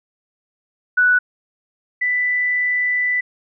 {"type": "tone pair in turn", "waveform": "sine", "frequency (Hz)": [1480, 1985.3], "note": ["F#6", "B6"], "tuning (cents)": [0, 9], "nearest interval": "perfect fourth", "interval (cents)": 509, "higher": "second", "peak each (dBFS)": [-11, -16], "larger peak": "first", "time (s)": [[0.97, 1.19], [2.01, 3.21]], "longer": "second", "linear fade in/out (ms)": 10, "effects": []}